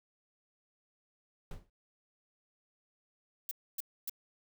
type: noise with exponential decay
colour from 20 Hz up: brown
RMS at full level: -37 dBFS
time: 1.51-1.7 s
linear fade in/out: 2 ms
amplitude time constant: 40 ms
type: noise bursts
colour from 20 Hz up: violet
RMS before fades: -37 dBFS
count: 3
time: 3.49-4.096 s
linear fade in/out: 2 ms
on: 22 ms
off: 270 ms
effects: none